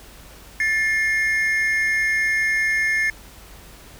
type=tone pair together; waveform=triangle; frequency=1760 / 2135 Hz; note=A6 / C7; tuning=0 / +34 cents; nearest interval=minor third; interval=334 cents; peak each=-19 dBFS; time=0.6-3.1 s; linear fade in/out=2 ms; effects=added 50 Hz sine -46 dBFS peak until 3.99 s + pink hiss -45 dBFS RMS until 3.99 s